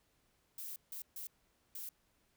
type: noise bursts at uneven times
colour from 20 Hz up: violet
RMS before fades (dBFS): -45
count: 4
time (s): 0.58-0.76 / 0.92-1.02 / 1.16-1.27 / 1.75-1.89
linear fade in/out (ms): 2
effects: pink hiss -75 dBFS RMS until 2.36 s